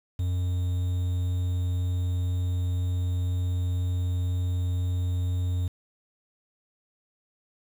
triangle tone, 89.8 Hz, F2, 49 cents sharp, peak -22 dBFS, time 0.19-5.68 s, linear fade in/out 5 ms, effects 8-bit

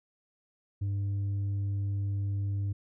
sine tone with tanh clipping, 99.7 Hz, G2, 30 cents sharp, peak -29 dBFS, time 0.81-2.73 s, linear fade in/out 10 ms, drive 3 dB, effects none

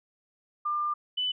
sine tone pair in turn, 1197 / 2997 Hz, D6 / F#7, +33 / +22 cents, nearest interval octave + major third, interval 1589 cents, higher second, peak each -26 dBFS, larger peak neither, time 0.65-0.94 / 1.17-1.32 s, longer first, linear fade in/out 10 ms, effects none

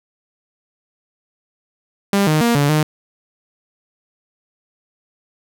sawtooth tone with pitch steps, 199.4 / 154.3 / 235.5 / 143.5 / 153.2 Hz, G3 / D#3 / A#3 / D3 / D#3, +30 / -14 / +18 / -40 / -27 cents, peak -9 dBFS, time 2.13-2.83 s, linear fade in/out 2 ms, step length 140 ms, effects none

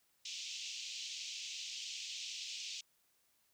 pink band-pass noise, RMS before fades -45 dBFS, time 0.25-2.81 s, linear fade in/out 5 ms, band 2600 to 6900 Hz, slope 48 dB/octave, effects white hiss -75 dBFS RMS until 3.53 s

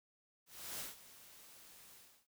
white noise with ADSR envelope, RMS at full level -43 dBFS, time 0.46-2.27 s, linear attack 340 ms, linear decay 150 ms, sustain -16 dB, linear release 320 ms, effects none

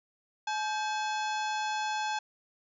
harmonic tone with a mistuned harmonic, 855 Hz, A5, 50 cents flat, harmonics 1 / 2 / 3 / 4 / 5 / 6 / 7 / 8, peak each -31 / -37 / -41 / -43 / -45 / -47 / -48 / -49 dBFS, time 0.47-2.19 s, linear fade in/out 5 ms, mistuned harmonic 2, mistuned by -140 cents, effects none

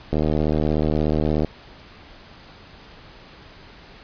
click train, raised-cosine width 2 ms, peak -8 dBFS, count 102, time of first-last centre 0.13-1.447 s, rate 76.7 Hz, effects pink hiss -45 dBFS RMS until 4.03 s + resampled to 11025 Hz

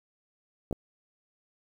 clicks, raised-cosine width 2 ms, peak -19 dBFS, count 2, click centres 0.711 / 0.727 s, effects 8-bit

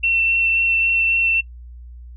sine tone with vibrato, 2700 Hz, E7, 41 cents sharp, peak -15 dBFS, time 0.03-1.41 s, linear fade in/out 10 ms, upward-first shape sine, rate 3.7 Hz, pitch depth 10 cents each way, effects noise-tail reverb RT60 0.1 s tail -20 dB re dry + added 60 Hz sine -35 dBFS peak until 2.16 s

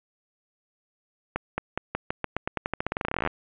accelerating click train, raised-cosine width 0.5 ms, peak -11 dBFS, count 28, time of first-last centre 1.36-3.274 s, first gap 220 ms, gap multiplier 0.89, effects resampled to 8000 Hz + 7-bit

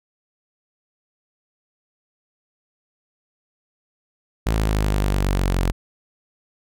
sawtooth exponential sweep, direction down, 55 to 44.47 Hz, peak -14 dBFS, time 4.46-5.72 s, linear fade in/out 10 ms, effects none

